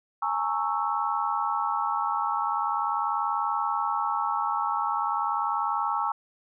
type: chord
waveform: sine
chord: A# half-diminished seventh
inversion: third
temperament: equal with one note detuned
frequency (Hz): 830.6 / 911 / 1108.7 / 1318.5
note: G#5 / A#5 / C#6 / E6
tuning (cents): 0 / -40 / 0 / 0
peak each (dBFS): -30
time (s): 0.22-6.12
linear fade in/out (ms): 5
effects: none